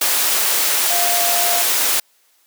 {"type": "tone in noise", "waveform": "sine", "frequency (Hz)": 698, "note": "F5", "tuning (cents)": -1, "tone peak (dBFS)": -21, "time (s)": [0.9, 1.62], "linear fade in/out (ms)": 5, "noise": "white", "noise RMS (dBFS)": -17, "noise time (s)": [0.01, 2], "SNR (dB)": -7, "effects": ["white hiss -58 dBFS RMS until 2.46 s", "high-pass 400 Hz 12 dB/octave"]}